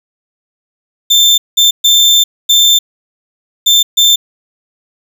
35% pulse tone bursts at uneven times, 3564 Hz, A7, 22 cents sharp, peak -3 dBFS, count 6, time 1.1-1.38 / 1.57-1.71 / 1.84-2.24 / 2.49-2.79 / 3.66-3.83 / 3.97-4.16 s, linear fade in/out 10 ms, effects none

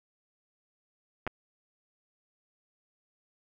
clicks, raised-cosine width 0.5 ms, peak -18 dBFS, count 2, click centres 1.267 / 1.275 s, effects none

